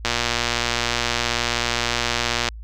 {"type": "click train", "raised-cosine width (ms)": 0.2, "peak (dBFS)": -3, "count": 291, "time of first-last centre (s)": [0.05, 2.487], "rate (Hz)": 119, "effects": ["added 55 Hz sine -33 dBFS peak until 2.63 s"]}